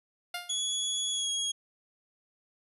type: tone with exponential decay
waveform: 10% pulse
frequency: 705 Hz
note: F5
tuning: 16 cents sharp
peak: -23 dBFS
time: 0.34-0.63 s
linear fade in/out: 5 ms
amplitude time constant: 62 ms
type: tone with pitch glide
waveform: 25% pulse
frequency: 3373 to 3302 Hz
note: G#7 to G#7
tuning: +26 to -11 cents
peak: -25 dBFS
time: 0.49-1.52 s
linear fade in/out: 10 ms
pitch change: -37 cents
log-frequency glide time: 1.11-1.29 s
effects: resampled to 32000 Hz